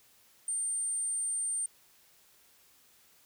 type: tone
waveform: sine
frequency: 8880 Hz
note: C#9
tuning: 2 cents sharp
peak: -30 dBFS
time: 0.48-1.66 s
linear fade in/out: 2 ms
effects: white hiss -63 dBFS RMS until 3.25 s